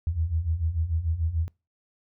sine beating tone pair, 77.4 / 84.2 Hz, D#2 / E2, -9 / +37 cents, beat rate 6.8 Hz, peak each -29 / -25 dBFS, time 0.07-1.48 s, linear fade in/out 0 ms, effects noise-tail reverb RT60 0.3 s tail -26 dB re dry

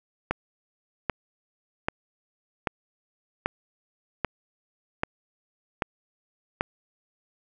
click train, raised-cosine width 0.5 ms, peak -9 dBFS, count 9, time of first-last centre 0.31-6.609 s, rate 1.27 Hz, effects none

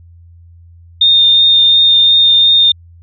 sine tone with vibrato, 3646 Hz, A#7, 39 cents flat, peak -5 dBFS, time 1.01-2.72 s, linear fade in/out 5 ms, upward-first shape triangle, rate 2.8 Hz, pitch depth 12 cents each way, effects added 85 Hz sine -37 dBFS peak until 3.02 s

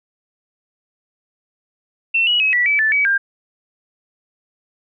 sine tone with pitch steps, 2698 / 2918 / 2558 / 1953 / 2302 / 1754 / 2276 / 1597 Hz, E7 / F#7 / D#7 / B6 / D7 / A6 / C#7 / G6, +40 / -25 / +47 / -20 / -35 / -6 / +45 / +32 cents, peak -13 dBFS, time 2.14-3.18 s, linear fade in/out 10 ms, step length 130 ms, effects none

